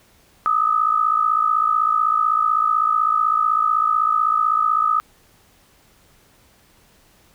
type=tone pair together; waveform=sine; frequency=1223 / 1278.9 Hz; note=D#6 / D#6; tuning=-30 / +47 cents; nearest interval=minor second; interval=77 cents; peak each=-18 dBFS; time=0.46-5 s; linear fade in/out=0 ms; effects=pink hiss -55 dBFS RMS until 7.34 s